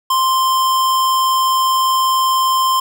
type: tone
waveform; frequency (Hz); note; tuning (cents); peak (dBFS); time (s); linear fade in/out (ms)
square; 1046.5; C6; 0; -13; 0.1-2.8; 5
effects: none